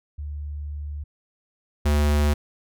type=tone pair in turn; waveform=sine / square; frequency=73.4 / 73.77 Hz; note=D2 / D2; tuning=0 / +8 cents; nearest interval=unison; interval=8 cents; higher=second; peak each=-29 / -18 dBFS; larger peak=second; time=0.18-1.04 / 1.85-2.34 s; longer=first; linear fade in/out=10 ms; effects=none